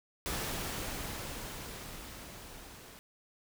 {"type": "noise with level ramp", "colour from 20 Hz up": "pink", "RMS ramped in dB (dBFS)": [-35, -52], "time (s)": [0.26, 2.99], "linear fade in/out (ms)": 0, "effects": []}